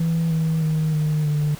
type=tone with pitch steps; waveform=sine; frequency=164.81 / 160.67 / 156.64 / 152.71 / 148.88 Hz; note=E3 / E3 / D#3 / D#3 / D3; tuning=0 / -44 / +12 / -32 / +24 cents; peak=-16 dBFS; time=0-1.55 s; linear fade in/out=5 ms; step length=310 ms; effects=tanh soft clip ceiling -16 dBFS + pink hiss -41 dBFS RMS until 1.59 s